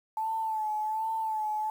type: tone with vibrato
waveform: sine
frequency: 872 Hz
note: A5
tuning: 16 cents flat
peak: -28 dBFS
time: 0.17-1.7 s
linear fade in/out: 2 ms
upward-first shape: sine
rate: 1.3 Hz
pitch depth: 39 cents each way
effects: 9-bit